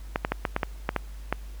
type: clicks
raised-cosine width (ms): 0.5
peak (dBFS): -9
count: 9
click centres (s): 0.159 / 0.249 / 0.32 / 0.452 / 0.564 / 0.632 / 0.891 / 0.963 / 1.326
effects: added 50 Hz sine -37 dBFS peak until 1.6 s + pink hiss -54 dBFS RMS until 1.6 s